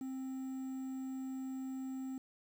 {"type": "tone with quantisation", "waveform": "triangle", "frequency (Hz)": 263.2, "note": "C4", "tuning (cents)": 10, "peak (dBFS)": -37, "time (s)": [0.01, 2.18], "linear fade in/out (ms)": 2, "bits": 10, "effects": []}